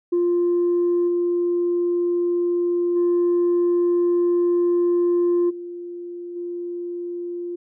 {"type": "tone with level steps", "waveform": "sine", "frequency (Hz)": 349.2, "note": "F4", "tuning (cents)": 0, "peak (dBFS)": [-15, -17, -14, -30, -26], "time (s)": [0.12, 7.56], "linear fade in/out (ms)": 10, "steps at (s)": [1.07, 2.95, 5.49, 6.35], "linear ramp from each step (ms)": 20, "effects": ["tanh soft clip ceiling -14 dBFS"]}